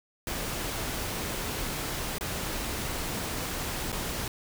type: noise with dropouts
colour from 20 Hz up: pink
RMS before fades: -33 dBFS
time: 0.27-4.28 s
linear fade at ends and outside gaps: 2 ms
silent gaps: 2.184-2.209 / 3.92-3.926 s
effects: none